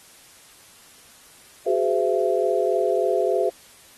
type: tone cluster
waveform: sine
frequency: 375.7 / 419.1 / 511 / 671 Hz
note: F#4 / G#4 / C5 / E5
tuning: +26 / +16 / -41 / +31 cents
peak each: -24 dBFS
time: 1.66-3.5 s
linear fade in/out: 10 ms
effects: white hiss -50 dBFS RMS until 3.97 s + AAC 32 kbps